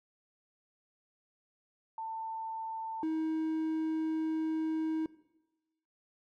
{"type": "tone pair in turn", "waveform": ["sine", "triangle"], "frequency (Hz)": [893, 317.4], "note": ["A5", "D#4"], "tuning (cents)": [25, 35], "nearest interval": "octave + tritone", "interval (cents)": 1790, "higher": "first", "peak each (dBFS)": [-36, -28], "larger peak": "second", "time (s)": [[1.98, 3.03], [3.03, 5.06]], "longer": "second", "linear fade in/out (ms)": 2, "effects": ["noise-tail reverb RT60 1.0 s tail -18 dB re dry"]}